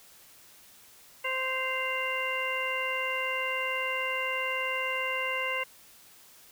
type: harmonic tone with a mistuned harmonic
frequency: 521 Hz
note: C5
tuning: 7 cents flat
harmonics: 1 / 2 / 3 / 4 / 5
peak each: -36 / -35 / -40 / -32 / -34 dBFS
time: 1.24-5.64 s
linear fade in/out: 10 ms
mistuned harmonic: 5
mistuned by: +110 cents
effects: white hiss -55 dBFS RMS until 6.51 s